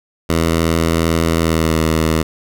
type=tone with pitch glide; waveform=10% pulse; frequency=82.41 to 79.97 Hz; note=E2 to D#2; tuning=0 to +48 cents; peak=-5 dBFS; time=0.29-2.23 s; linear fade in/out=10 ms; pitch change=-52 cents; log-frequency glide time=1.35-1.79 s; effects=none